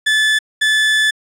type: tone bursts at uneven times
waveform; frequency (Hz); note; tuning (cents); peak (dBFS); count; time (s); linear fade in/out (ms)
30% pulse; 1737; A6; -23; -9; 2; 0.06-0.39 / 0.61-1.11; 10
effects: low-pass 8000 Hz 12 dB/octave